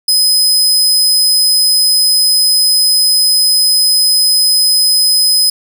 sawtooth tone, 5040 Hz, D#8, 21 cents sharp, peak -5 dBFS, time 0.08-5.5 s, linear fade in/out 5 ms, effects none

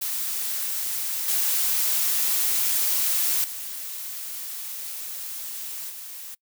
blue noise with level steps, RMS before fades -28 / -23 / -34 / -38 dBFS, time 0.01-6.35 s, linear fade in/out 10 ms, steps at 1.28 / 3.44 / 5.9 s, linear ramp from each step 2 ms, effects noise-tail reverb RT60 0.1 s tail -24 dB re dry

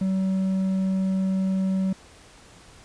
sine tone with hard clipping, 190 Hz, F#3, 46 cents sharp, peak -22 dBFS, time 0.01-1.93 s, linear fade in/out 5 ms, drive 3 dB, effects pink hiss -50 dBFS RMS until 2.84 s + resampled to 22050 Hz

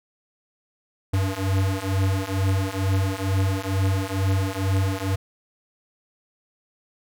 square beating tone pair, 95 / 97.2 Hz, F#2 / G2, +46 / -14 cents, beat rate 2.2 Hz, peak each -25 / -24 dBFS, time 1.13-5.16 s, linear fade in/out 10 ms, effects none

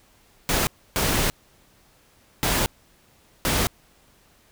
pink noise bursts at uneven times, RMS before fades -22 dBFS, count 4, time 0.49-0.67 / 0.96-1.3 / 2.43-2.66 / 3.45-3.67 s, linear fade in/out 0 ms, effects pink hiss -58 dBFS RMS until 4.51 s

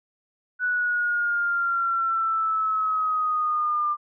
sine exponential sweep, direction down, 1484 to 1193 Hz, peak -21 dBFS, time 0.59-3.97 s, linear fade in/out 50 ms, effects none

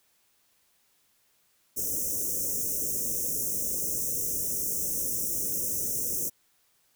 white band-stop noise, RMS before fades -30 dBFS, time 1.76-6.3 s, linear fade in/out 20 ms, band 570 to 5600 Hz, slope 96 dB/octave, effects white hiss -68 dBFS RMS until 6.95 s

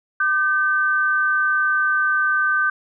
sine tone pair together, 1200 / 1540.4 Hz, D6 / G6, +37 / -31 cents, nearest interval major third, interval 432 cents, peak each -22 / -17 dBFS, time 0.2-2.7 s, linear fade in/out 5 ms, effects none

